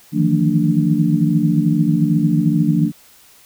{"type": "tone cluster", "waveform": "sine", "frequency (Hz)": [154.3, 163.2, 176.8, 224.7, 293.9], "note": ["D#3", "E3", "F3", "A3", "D4"], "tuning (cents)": [-14, -17, 22, 37, 1], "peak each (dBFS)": -19, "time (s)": [0.12, 2.92], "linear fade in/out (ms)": 50, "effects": ["white hiss -48 dBFS RMS until 3.45 s"]}